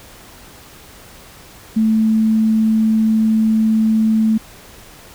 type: tone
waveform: sine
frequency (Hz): 220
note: A3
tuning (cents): 0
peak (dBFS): -11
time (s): 1.76-4.38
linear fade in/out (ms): 10
effects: pink hiss -41 dBFS RMS until 5.14 s